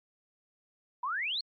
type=exponential sweep; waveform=sine; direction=up; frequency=947 to 4455 Hz; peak=-30 dBFS; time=1.03-1.41 s; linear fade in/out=5 ms; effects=MP3 32 kbps